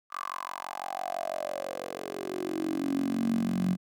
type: tone with high-pass filter sweep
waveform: 10% pulse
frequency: 46.01 Hz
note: F#1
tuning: 9 cents flat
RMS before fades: -32 dBFS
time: 0.1-3.77 s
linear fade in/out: 50 ms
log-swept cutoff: 1200 to 180 Hz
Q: 8
effects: none